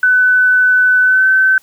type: tone with pitch glide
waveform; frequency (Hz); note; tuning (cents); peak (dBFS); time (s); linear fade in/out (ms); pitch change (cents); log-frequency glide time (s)
sine; 1502 to 1533.6; F#6 to G6; +26 to -38; -7; 0.03-1.58; 2; +36; 1.03-1.27
effects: white hiss -50 dBFS RMS until 1.62 s